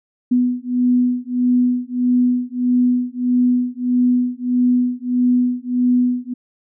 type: beating tone pair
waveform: sine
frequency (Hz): 246.9 / 248.5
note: B3 / B3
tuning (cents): 0 / +11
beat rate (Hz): 1.6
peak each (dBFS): -17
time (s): 0.31-6.34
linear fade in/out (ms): 10
effects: none